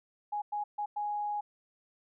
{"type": "tone bursts at uneven times", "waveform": "sine", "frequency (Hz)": 830.6, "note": "G#5", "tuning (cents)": 0, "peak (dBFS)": -31, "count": 4, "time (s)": [[0.32, 0.42], [0.52, 0.64], [0.78, 0.86], [0.96, 1.41]], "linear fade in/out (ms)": 10, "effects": []}